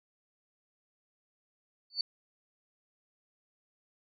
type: tone with exponential growth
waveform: sine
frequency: 4500 Hz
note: C#8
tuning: 25 cents sharp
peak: -24 dBFS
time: 1.9-2.01 s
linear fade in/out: 2 ms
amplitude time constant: 22 ms
effects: none